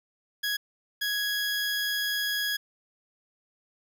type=tone bursts at uneven times; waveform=20% pulse; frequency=1664 Hz; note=G#6; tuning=3 cents sharp; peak=-22 dBFS; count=2; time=0.43-0.57 / 1.01-2.57 s; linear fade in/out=10 ms; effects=none